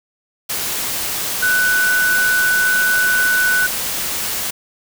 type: tone in noise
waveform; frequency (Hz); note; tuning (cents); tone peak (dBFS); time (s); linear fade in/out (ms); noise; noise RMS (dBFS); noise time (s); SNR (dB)
sine; 1491; F#6; +13; -13; 1.42-3.67; 10; white; -22; 0.49-4.51; +6
effects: none